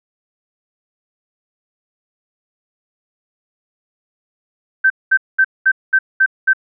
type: tone bursts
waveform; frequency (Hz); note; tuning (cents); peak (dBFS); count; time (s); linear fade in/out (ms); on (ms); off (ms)
sine; 1551; G6; -19; -8; 7; 4.84-6.534; 10; 62; 210
effects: none

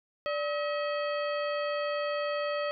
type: harmonic tone with a mistuned harmonic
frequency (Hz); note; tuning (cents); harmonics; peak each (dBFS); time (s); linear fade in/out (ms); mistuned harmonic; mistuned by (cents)
639; D#5; +46; 1 / 2 / 3 / 4 / 5 / 7; -30 / -36 / -40 / -42 / -44 / -47; 0.26-2.71; 0; 1; -150
effects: none

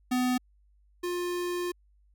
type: tone pair in turn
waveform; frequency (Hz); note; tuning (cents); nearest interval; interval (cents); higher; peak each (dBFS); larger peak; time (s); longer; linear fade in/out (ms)
square; 251.2 / 353.7; B3 / F4; +30 / +22; tritone; 592; second; -25 / -30; first; 0.11-0.38 / 1.03-1.72; second; 10
effects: added 50 Hz sine -60 dBFS peak until 2.14 s

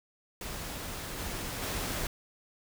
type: noise with level steps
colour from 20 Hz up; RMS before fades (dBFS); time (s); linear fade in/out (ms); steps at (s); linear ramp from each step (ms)
pink; -39 / -37 / -34; 0.41-2.07; 2; 1.17 / 1.61; 20
effects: none

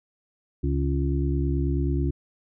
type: harmonic tone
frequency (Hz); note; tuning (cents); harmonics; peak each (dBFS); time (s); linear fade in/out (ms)
69.3; C#2; 0; 1 / 2 / 4 / 5; -24 / -27 / -30 / -31; 0.63-2.11; 10
effects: none

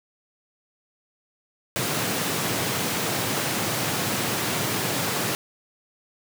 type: high-pass noise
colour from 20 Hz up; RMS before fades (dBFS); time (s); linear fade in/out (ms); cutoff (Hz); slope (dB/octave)
pink; -26; 1.76-5.35; 0; 100; 48
effects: none

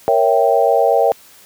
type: chord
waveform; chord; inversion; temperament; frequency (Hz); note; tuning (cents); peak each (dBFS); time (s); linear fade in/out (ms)
sine; A# diminished seventh; none; equal; 466.2 / 554.4 / 659.3 / 784; A#4 / C#5 / E5 / G5; 0 / 0 / 0 / 0; -16; 0.08-1.12; 0
effects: white hiss -45 dBFS RMS until 1.45 s + high-pass 80 Hz 12 dB/octave

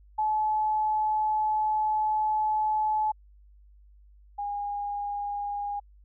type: tone pair in turn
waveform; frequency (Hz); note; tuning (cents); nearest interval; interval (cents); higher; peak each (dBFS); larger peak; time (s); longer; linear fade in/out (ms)
sine; 859 / 816.3; A5 / G#5; -42 / -30; minor second; 88; first; -23 / -29; first; 0.18-3.12 / 4.38-5.8; first; 10
effects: added 50 Hz sine -52 dBFS peak until 6.04 s

